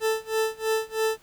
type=tone with tremolo; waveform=40% pulse; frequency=440.9 Hz; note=A4; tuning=4 cents sharp; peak=-20 dBFS; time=0-1.18 s; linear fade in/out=50 ms; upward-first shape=sine; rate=3.1 Hz; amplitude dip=95%; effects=pink hiss -57 dBFS RMS until 1.22 s